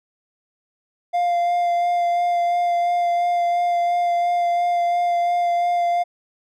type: tone with vibrato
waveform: triangle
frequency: 698.5 Hz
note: F5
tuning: in tune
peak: -15 dBFS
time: 1.13-6.04 s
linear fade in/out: 20 ms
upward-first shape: sine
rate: 2.9 Hz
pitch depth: 13 cents each way
effects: none